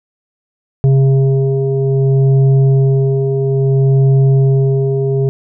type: tone with frequency modulation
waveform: sine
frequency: 135.3 Hz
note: C#3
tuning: 42 cents flat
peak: -8 dBFS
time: 0.84-5.29 s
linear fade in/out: 0 ms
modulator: 270 Hz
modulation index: 0.8
effects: none